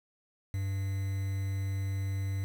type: tone with quantisation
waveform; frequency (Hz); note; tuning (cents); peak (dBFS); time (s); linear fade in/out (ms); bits
triangle; 97.5; G2; -9; -28; 0.54-2.44; 0; 8
effects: none